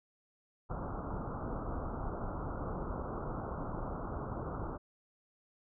pink low-pass noise, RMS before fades -39 dBFS, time 0.69-4.78 s, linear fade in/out 20 ms, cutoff 1400 Hz, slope 96 dB/octave, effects none

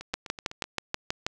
two click trains, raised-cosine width 0.2 ms, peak -10 / -22 dBFS, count 8 / 6, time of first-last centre 0.14-1.265 / 0.01-0.641 s, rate 6.22 / 7.93 Hz, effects none

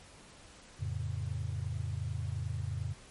sine chord, F augmented, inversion none, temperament equal, 87.31 / 110 / 138.59 Hz, F2 / A2 / C#3, 0 / 0 / 0 cents, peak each -37 / -37 / -39 dBFS, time 0.79-2.94 s, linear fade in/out 20 ms, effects pink hiss -55 dBFS RMS until 3.1 s + MP3 48 kbps

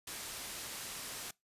white low-pass noise, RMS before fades -44 dBFS, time 0.07-1.31 s, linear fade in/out 5 ms, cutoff 11000 Hz, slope 12 dB/octave, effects noise-tail reverb RT60 0.2 s tail -24 dB re dry + resampled to 32000 Hz

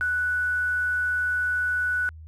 sine tone with quantisation, 1481 Hz, F#6, 1 cent sharp, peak -22 dBFS, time 0.01-2.09 s, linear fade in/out 0 ms, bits 8, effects added 79 Hz sine -40 dBFS peak until 2.27 s + resampled to 32000 Hz

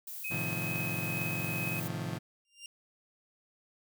violet noise, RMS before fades -42 dBFS, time 0.07-1.88 s, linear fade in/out 5 ms
sine tone with tremolo, 2538 Hz, D#7, 34 cents sharp, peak -34 dBFS, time 0.24-1.8 s, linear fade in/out 5 ms, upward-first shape triangle, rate 2.3 Hz, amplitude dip 30%
35% pulse chord, F dominant seventh, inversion first, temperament just, 109.13 / 130.96 / 157.15 / 174.61 Hz, A2 / C3 / Eb3 / F3, -14 / +2 / +18 / 0 cents, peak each -39 / -39 / -38 / -38 dBFS, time 0.3-2.19 s, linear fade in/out 20 ms
20% pulse tone with exponential growth, 2794 Hz, F7, in tune, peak -36 dBFS, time 2.45-2.66 s, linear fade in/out 1 ms, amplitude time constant 44 ms
effects none

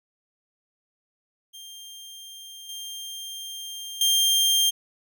sawtooth tone with level steps, 3189 Hz, G7, 29 cents sharp, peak -37 / -31 / -15 dBFS, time 1.53-4.71 s, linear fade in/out 20 ms, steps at 2.69 / 4.01 s, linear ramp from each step 2 ms, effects none

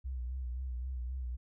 sine tone with vibrato, 62.9 Hz, B1, 32 cents sharp, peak -35 dBFS, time 0.04-1.37 s, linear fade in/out 20 ms, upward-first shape sine, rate 3.8 Hz, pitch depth 69 cents each way, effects none

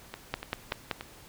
two click trains, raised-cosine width 0.3 ms, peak -13 / -21 dBFS, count 4 / 4, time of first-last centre 0.34-0.913 / 0.14-1.01 s, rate 5.24 / 3.45 Hz, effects pink hiss -52 dBFS RMS until 1.28 s

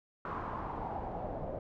pink noise with low-pass filter sweep, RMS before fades -39 dBFS, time 0.25-1.59 s, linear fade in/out 2 ms, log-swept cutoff 1200 to 600 Hz, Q 3.8, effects none

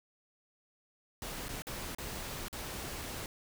pink noise with dropouts, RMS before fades -41 dBFS, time 1.22-3.26 s, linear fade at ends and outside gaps 1 ms, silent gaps 1.484-1.49 / 1.621-1.669 / 1.949-1.984 / 2.483-2.528 s, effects none

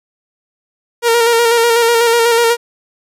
sawtooth tone with vibrato, 466.2 Hz, A#4, in tune, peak -5 dBFS, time 1.02-2.57 s, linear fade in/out 50 ms, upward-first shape square, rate 8.1 Hz, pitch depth 29 cents each way, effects resampled to 32000 Hz

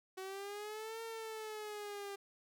sawtooth linear two-way sweep, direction up then down, 374.2 to 456.3 to 396.7 Hz, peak -39 dBFS, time 0.17-2.16 s, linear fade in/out 10 ms, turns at 1.02 s, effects none

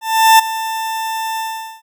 40% pulse tone with ADSR envelope, 890 Hz, A5, 20 cents sharp, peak -3 dBFS, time 0.01-1.82 s, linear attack 380 ms, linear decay 10 ms, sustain -15 dB, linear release 430 ms, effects none

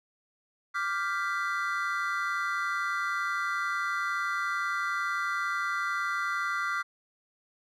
triangle chord, G dominant seventh, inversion second, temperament equal with one note detuned, 1174.7 / 1396.9 / 1568 / 1985.8 Hz, D6 / F6 / G6 / B6, 0 / 0 / 0 / +9 cents, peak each -31 / -30 / -35 / -34 dBFS, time 0.74-6.83 s, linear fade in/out 20 ms, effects none

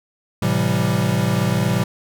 square chord, A minor seventh, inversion none, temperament equal with one note detuned, 110 / 130.81 / 167.89 / 196 Hz, A2 / C3 / E3 / G3, 0 / 0 / +32 / 0 cents, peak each -23 dBFS, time 0.42-1.84 s, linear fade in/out 5 ms, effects none

